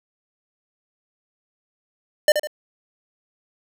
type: tone with echo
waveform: square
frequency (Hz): 600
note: D5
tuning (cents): +37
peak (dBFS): -11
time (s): 2.28-2.32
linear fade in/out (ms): 2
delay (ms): 76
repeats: 2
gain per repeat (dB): -8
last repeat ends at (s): 2.472
effects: none